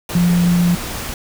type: tone in noise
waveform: sine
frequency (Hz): 174.9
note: F3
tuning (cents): +3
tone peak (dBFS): -11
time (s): 0.15-0.75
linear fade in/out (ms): 2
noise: pink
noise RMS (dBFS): -26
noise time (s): 0.09-1.14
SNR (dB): +12
effects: none